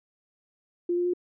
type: tone with pitch steps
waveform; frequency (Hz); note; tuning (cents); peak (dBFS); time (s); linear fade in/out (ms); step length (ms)
sine; 349.2 / 352.6 / 356.1; F4 / F4 / F4; 0 / +17 / +34; -23; 0.89-1.136; 5; 82
effects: none